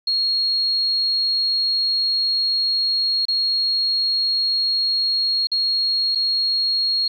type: tone with dropouts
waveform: sine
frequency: 4287 Hz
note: C8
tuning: 41 cents sharp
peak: -17 dBFS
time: 0.07-7.08 s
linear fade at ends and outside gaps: 5 ms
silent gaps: 3.254-3.283 / 5.471-5.516 / 6.15-6.155 s
effects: 9-bit